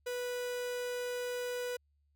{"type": "tone", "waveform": "45% pulse", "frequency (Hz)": 492.2, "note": "B4", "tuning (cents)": -6, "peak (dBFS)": -35, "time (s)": [0.06, 1.77], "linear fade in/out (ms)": 10, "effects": ["added 72 Hz sine -70 dBFS peak until 2.15 s"]}